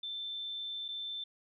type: tone with dropouts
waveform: sine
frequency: 3546 Hz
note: A7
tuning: 13 cents sharp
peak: -37 dBFS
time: 0.03-1.24 s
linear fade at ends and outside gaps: 5 ms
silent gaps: 0.882-0.886 s
effects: none